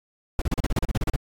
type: noise bursts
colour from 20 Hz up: brown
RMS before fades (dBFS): -22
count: 13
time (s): 0.39-1.161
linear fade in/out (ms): 2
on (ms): 27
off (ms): 35
effects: AAC 48 kbps